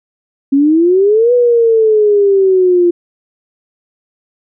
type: exponential two-way sweep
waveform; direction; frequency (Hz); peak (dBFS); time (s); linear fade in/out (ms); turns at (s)
sine; up then down; 270 to 493.9 to 345.1; -6; 0.52-2.91; 10; 1.33
effects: none